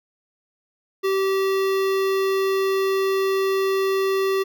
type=tone with notch filter; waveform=square; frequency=386.6 Hz; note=G4; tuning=24 cents flat; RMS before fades=-21 dBFS; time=1.03-4.44 s; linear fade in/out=20 ms; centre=8200 Hz; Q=0.95; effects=none